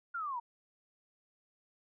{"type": "linear sweep", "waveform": "sine", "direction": "down", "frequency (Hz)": [1434, 914], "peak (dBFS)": -35, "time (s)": [0.14, 0.4], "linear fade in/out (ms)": 10, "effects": []}